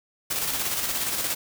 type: noise with tremolo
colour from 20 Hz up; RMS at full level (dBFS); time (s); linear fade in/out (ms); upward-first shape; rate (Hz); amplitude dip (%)
white; -26; 0.3-1.35; 10; square; 17; 35
effects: none